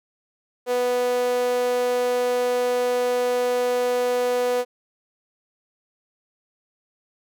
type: tone with high-pass filter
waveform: sawtooth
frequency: 246.9 Hz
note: B3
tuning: in tune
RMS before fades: -22 dBFS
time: 0.66-4.65 s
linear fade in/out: 50 ms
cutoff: 520 Hz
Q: 4.6
effects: none